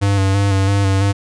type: tone with vibrato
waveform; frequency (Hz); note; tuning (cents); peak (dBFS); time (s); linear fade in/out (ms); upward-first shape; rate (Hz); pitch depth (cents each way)
square; 98.3; G2; +5; -13; 0.01-1.13; 20; square; 3; 27
effects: resampled to 22050 Hz